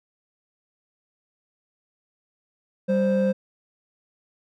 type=tone pair together; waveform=triangle; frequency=195.46 / 523.3 Hz; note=G3 / C5; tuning=-5 / 0 cents; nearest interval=octave + perfect fourth; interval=1705 cents; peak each=-19 dBFS; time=2.88-3.33 s; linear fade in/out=20 ms; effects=tanh soft clip ceiling -9 dBFS